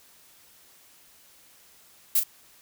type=noise with echo; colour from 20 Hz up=violet; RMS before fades=-21 dBFS; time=2.15-2.2 s; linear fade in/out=5 ms; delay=36 ms; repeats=1; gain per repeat=-8 dB; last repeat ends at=2.236 s; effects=white hiss -56 dBFS RMS until 2.61 s